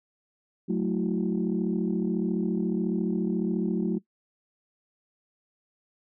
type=tone cluster; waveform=sine; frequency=185.2 / 219.5 / 327.1 / 368.7 Hz; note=F#3 / A3 / E4 / F#4; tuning=+2 / -4 / -13 / -6 cents; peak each=-27 / -28 / -31 / -32 dBFS; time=0.68-3.99 s; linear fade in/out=20 ms; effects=noise-tail reverb RT60 0.1 s tail -20 dB re dry + tanh soft clip ceiling -16 dBFS